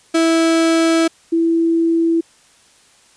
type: tone pair in turn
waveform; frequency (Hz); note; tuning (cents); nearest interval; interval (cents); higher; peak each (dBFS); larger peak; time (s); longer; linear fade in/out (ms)
35% pulse / sine; 328 / 331.4; E4 / E4; -9 / +9; unison; 18; second; -10 / -12; first; 0.14-1.08 / 1.32-2.21; first; 10
effects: white hiss -51 dBFS RMS until 3.16 s + resampled to 22050 Hz